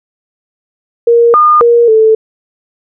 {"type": "tone with pitch steps", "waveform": "sine", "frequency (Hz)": [469.3, 1216, 472, 440], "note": ["A#4", "D#6", "A#4", "A4"], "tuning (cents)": [12, -40, 22, 0], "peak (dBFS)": -3, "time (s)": [1.07, 2.15], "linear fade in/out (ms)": 5, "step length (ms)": 270, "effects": []}